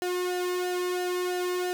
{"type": "tone with flanger", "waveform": "sawtooth", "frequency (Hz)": 360.2, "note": "F#4", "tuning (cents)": -46, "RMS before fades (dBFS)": -29, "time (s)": [0.02, 1.73], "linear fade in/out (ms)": 0, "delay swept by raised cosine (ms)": [0.85, 1.54], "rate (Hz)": 3, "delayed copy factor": -0.7, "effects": []}